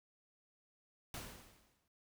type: noise with exponential decay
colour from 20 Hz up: pink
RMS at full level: -44 dBFS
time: 1.14-1.88 s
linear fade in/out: 2 ms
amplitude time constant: 160 ms
effects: noise-tail reverb RT60 0.2 s tail -21 dB re dry